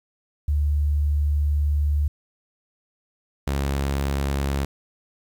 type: tone pair in turn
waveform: sine / sawtooth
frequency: 73.42 / 69.3 Hz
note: D2 / C#2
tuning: 0 / 0 cents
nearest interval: minor second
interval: 100 cents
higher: first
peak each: -18 dBFS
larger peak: neither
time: 0.48-2.08 / 3.47-4.65 s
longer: first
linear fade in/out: 5 ms
effects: 9-bit